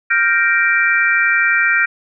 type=chord; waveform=sine; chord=G minor seventh; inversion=third; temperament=equal; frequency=1396.9 / 1568 / 1864.7 / 2349 Hz; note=F6 / G6 / Bb6 / D7; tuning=0 / 0 / 0 / 0 cents; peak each=-17 dBFS; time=0.1-1.86 s; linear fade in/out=10 ms; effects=none